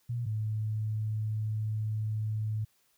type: tone pair in turn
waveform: sine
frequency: 119.2 / 108.2 Hz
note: A#2 / A2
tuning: +39 / -29 cents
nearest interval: major second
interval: 168 cents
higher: first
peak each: -30 / -29 dBFS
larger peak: second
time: 0.09-0.26 / 0.26-2.65 s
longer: second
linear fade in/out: 10 ms
effects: white hiss -70 dBFS RMS until 2.97 s